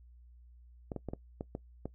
clicks, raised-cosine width 2 ms, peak -24 dBFS, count 7, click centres 0.918 / 0.963 / 1.087 / 1.135 / 1.409 / 1.551 / 1.856 s, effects noise-tail reverb RT60 0.1 s tail -20 dB re dry + added 60 Hz sine -54 dBFS peak until 1.94 s

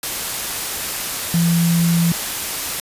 sine tone in noise, 169.3 Hz, E3, 46 cents sharp, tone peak -13 dBFS, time 1.34-2.12 s, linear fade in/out 2 ms, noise white, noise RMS -24 dBFS, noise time 0.03-2.8 s, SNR +8 dB, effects resampled to 32000 Hz

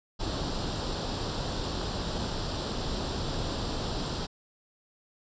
pink noise with comb filter, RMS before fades -32 dBFS, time 0.19-4.27 s, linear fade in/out 20 ms, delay 0.23 ms, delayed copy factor +0.7, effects resampled to 16000 Hz

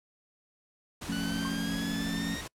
pink noise, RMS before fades -40 dBFS, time 1.01-2.48 s, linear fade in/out 10 ms
sine chord, F augmented, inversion none, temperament equal, 174.61 / 220 / 277.2 Hz, F3 / A3 / C#4, 0 / 0 / 0 cents, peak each -35 dBFS, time 1.08-2.36 s, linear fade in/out 10 ms
20% pulse exponential sweep, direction up, 1473 to 1882 Hz, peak -33 dBFS, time 1.12-2.41 s, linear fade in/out 2 ms
triangle tone with exponential decay, 1078 Hz, C#6, 49 cents flat, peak -32 dBFS, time 1.45-1.61 s, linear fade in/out 0 ms, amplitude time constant 33 ms
effects noise-tail reverb RT60 0.1 s tail -26 dB re dry + low-pass 11000 Hz 12 dB/octave

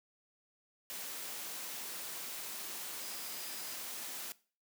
sine tone in noise, 4956 Hz, D#8, 8 cents flat, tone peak -52 dBFS, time 3.01-3.75 s, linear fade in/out 0 ms, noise white, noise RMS -43 dBFS, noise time 0.9-4.32 s, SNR -12 dB, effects noise-tail reverb RT60 0.4 s tail -20 dB re dry + high-pass 200 Hz 12 dB/octave

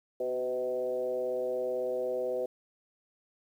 sine tone with frequency modulation, 505 Hz, B4, 39 cents sharp, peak -29 dBFS, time 0.2-2.46 s, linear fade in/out 5 ms, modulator 128 Hz, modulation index 0.95, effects 10-bit

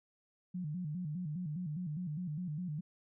sine tone with vibrato, 164.81 Hz, E3, in tune, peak -36 dBFS, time 0.54-2.81 s, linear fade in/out 10 ms, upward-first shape square, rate 4.9 Hz, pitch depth 160 cents each way, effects none

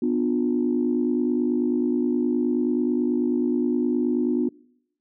sine chord, B diminished, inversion none, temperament just, 246.9 / 296.3 / 355.6 Hz, B3 / D4 / F4, 0 / +15 / +31 cents, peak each -22 / -25 / -25 dBFS, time 0.02-4.49 s, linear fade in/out 5 ms, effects noise-tail reverb RT60 0.8 s tail -25 dB re dry + tanh soft clip ceiling -11 dBFS

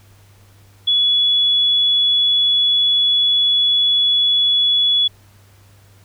sine tone, 3398 Hz, G#7, 39 cents sharp, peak -12 dBFS, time 0.87-5.08 s, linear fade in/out 10 ms, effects added 99 Hz sine -47 dBFS peak until 6.04 s + pink hiss -53 dBFS RMS until 6.04 s

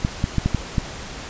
clicks, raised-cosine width 5 ms, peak -6 dBFS, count 6, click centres 0.049 / 0.241 / 0.383 / 0.46 / 0.547 / 0.782 s, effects pink hiss -34 dBFS RMS until 1.29 s + resampled to 16000 Hz

